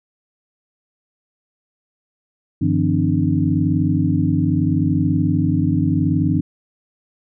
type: tone cluster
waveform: sine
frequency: 97.1 / 150 / 170.8 / 260.5 / 299.3 Hz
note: G2 / D3 / F3 / C4 / D4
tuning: -16 / +37 / -38 / -7 / +33 cents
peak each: -21 dBFS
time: 2.61-6.41 s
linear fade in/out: 10 ms
effects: none